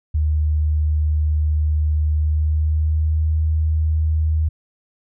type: tone with pitch glide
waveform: sine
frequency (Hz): 76.3 to 78.31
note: D#2 to D#2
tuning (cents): -33 to +12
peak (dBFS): -15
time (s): 0.14-4.49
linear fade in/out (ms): 10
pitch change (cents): +45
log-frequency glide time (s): 2.14-3.29
effects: none